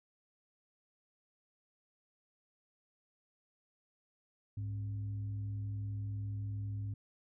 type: tone with frequency modulation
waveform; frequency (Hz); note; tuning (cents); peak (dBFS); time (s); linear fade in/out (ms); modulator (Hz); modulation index
sine; 103.3; G#2; -9; -36; 4.57-6.94; 5; 164; 0.27
effects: none